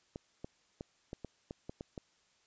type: clicks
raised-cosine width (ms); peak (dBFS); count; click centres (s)
2; -28; 9; 0.159 / 0.445 / 0.809 / 1.131 / 1.247 / 1.509 / 1.695 / 1.809 / 1.978
effects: white hiss -71 dBFS RMS until 2.46 s + resampled to 16000 Hz